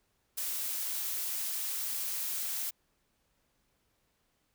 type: noise with ADSR envelope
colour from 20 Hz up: blue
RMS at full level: -33 dBFS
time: 0.37-2.71 s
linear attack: 13 ms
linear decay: 7 ms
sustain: -2 dB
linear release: 18 ms
effects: pink hiss -75 dBFS RMS until 4.54 s